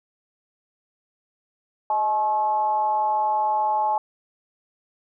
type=tone with frequency modulation; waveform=sine; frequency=854 Hz; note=G#5; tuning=48 cents sharp; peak=-19 dBFS; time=1.9-3.98 s; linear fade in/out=2 ms; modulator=229 Hz; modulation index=0.53; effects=none